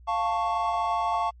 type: chord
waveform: triangle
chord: F augmented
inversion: none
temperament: equal with one note detuned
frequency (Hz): 698.5 / 886.1 / 1108.7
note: F5 / A5 / C#6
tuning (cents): 0 / +12 / 0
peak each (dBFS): -26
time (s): 0.07-1.31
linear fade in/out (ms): 20
effects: added 60 Hz sine -47 dBFS peak until 1.4 s + MP3 32 kbps